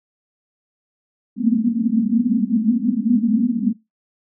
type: band-pass noise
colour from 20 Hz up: pink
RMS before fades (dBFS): -18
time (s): 1.36-3.73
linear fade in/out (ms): 20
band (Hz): 210 to 250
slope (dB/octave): 96
effects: noise-tail reverb RT60 0.2 s tail -19 dB re dry